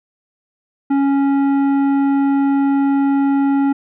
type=tone with tanh clipping; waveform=sine; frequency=277.2 Hz; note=C#4; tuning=in tune; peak=-14 dBFS; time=0.9-3.73 s; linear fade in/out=10 ms; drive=11 dB; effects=none